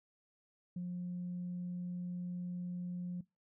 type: tone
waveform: sine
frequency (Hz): 177.9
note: F3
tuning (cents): +32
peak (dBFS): -36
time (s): 0.76-3.21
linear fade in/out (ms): 5
effects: noise-tail reverb RT60 0.2 s tail -21 dB re dry + tanh soft clip ceiling -34 dBFS